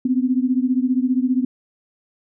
sine beating tone pair, 249.7 / 264.7 Hz, B3 / C4, +19 / +20 cents, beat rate 15 Hz, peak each -18 / -20 dBFS, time 0.05-1.45 s, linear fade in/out 5 ms, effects none

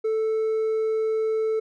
sine tone with hard clipping, 440 Hz, A4, in tune, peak -22 dBFS, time 0.04-1.6 s, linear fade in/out 10 ms, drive 2 dB, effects none

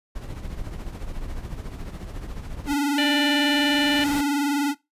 brown noise with tremolo, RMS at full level -30 dBFS, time 0.15-2.74 s, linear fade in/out 10 ms, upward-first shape triangle, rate 14 Hz, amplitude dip 65%
square tone with vibrato, 286.6 Hz, D4, 42 cents flat, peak -21 dBFS, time 2.66-4.75 s, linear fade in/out 50 ms, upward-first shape sine, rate 20 Hz, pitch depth 62 cents each way
pink noise with exponential growth, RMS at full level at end -31 dBFS, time 2.87-4.21 s, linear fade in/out 5 ms, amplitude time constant 290 ms
harmonic tone, 591 Hz, D5, 11 cents sharp, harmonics 1 / 3 / 4 / 5 / 6 / 7, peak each -31 / -27 / -30 / -25 / -35 / -33 dBFS, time 2.98-4.04 s, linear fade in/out 2 ms
effects noise-tail reverb RT60 0.2 s tail -20 dB re dry + resampled to 32000 Hz

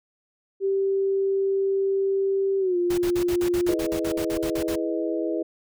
sine tone with pitch glide, 390 to 351.5 Hz, G4 to F4, -9 to +11 cents, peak -20 dBFS, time 0.6-3.77 s, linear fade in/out 50 ms, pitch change -180 cents, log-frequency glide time 2.59-2.77 s
pink noise bursts, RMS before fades -34 dBFS, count 15, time 2.9-4.757 s, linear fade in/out 5 ms, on 79 ms, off 48 ms
sine chord, E major seventh, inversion none, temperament equal, 329.6 / 415.3 / 493.9 / 622.3 Hz, E4 / G#4 / B4 / D#5, 0 / 0 / 0 / 0 cents, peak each -26 / -31 / -31 / -31 dBFS, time 3.68-5.43 s, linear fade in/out 10 ms
effects none

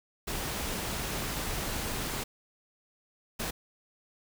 pink noise bursts at uneven times, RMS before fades -34 dBFS, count 2, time 0.27-2.24 / 3.39-3.51 s, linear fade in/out 10 ms, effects none

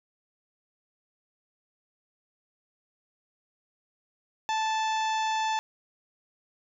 harmonic tone, 877 Hz, A5, 6 cents flat, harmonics 1 / 2 / 3 / 4 / 5 / 6 / 7 / 8, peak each -26 / -36 / -38 / -38 / -45 / -46 / -45 / -48 dBFS, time 4.49-5.59 s, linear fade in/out 0 ms, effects none

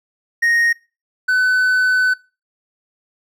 triangle tone pair in turn, 1864.7 / 1506.5 Hz, A#6 / F#6, 0 / +31 cents, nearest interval major third, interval 369 cents, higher first, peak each -11 dBFS, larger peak neither, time 0.42-0.73 / 1.28-2.14 s, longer second, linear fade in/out 10 ms, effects noise-tail reverb RT60 0.3 s tail -21 dB re dry

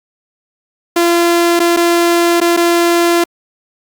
sawtooth tone with dropouts, 342.6 Hz, F4, 33 cents flat, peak -5 dBFS, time 0.96-3.24 s, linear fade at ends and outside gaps 5 ms, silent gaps 1.594-1.6 / 1.765-1.77 / 2.403-2.413 / 2.566-2.572 s, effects Opus 48 kbps

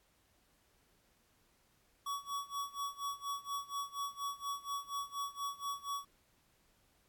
square tone with tremolo, 1128 Hz, C#6, 30 cents sharp, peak -36 dBFS, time 2.06-6.05 s, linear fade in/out 5 ms, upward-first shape sine, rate 4.2 Hz, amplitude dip 90%, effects pink hiss -72 dBFS RMS until 7.08 s + AAC 64 kbps

